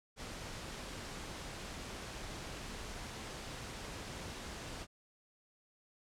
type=noise; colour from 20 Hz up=pink; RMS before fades=-45 dBFS; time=0.16-4.87 s; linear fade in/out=50 ms; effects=low-pass 8000 Hz 12 dB/octave